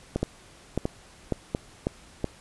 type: two click trains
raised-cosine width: 2 ms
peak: -12 / -11 dBFS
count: 4 / 4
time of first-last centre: 0.16-2.243 / 0.23-1.869 s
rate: 1.44 / 1.83 Hz
effects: pink hiss -52 dBFS RMS until 2.4 s + resampled to 24000 Hz